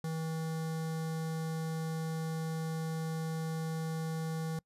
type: tone with notch filter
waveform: square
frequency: 160.8 Hz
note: E3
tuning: 43 cents flat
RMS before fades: -36 dBFS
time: 0.04-4.59 s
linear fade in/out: 2 ms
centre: 2600 Hz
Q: 1.6
effects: noise-tail reverb RT60 0.1 s tail -25 dB re dry + resampled to 32000 Hz